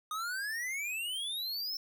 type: exponential sweep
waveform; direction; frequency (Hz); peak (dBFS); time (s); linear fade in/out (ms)
square; up; 1228 to 5390; -35; 0.11-1.77; 2
effects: none